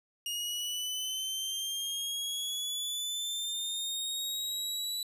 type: linear sweep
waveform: sawtooth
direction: up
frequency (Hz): 2853 to 3951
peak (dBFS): -30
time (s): 0.26-5.03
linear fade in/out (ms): 2
effects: resampled to 32000 Hz